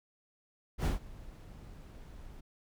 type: noise with ADSR envelope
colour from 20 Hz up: brown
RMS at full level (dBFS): -26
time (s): 0.78-2.41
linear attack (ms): 70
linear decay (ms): 140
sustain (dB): -23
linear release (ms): 12
effects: none